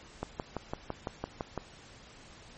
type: click train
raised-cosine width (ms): 1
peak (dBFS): -19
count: 9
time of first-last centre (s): 0.23-1.577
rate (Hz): 5.94
effects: pink hiss -53 dBFS RMS until 2.57 s + MP3 32 kbps